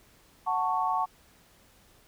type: chord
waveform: sine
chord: F# minor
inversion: none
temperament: just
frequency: 740 / 888 / 1110 Hz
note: F#5 / A5 / C#6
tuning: 0 / +16 / +2 cents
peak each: -30 / -29 / -29 dBFS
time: 0.46-1.06 s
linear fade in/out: 20 ms
effects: pink hiss -60 dBFS RMS until 2.07 s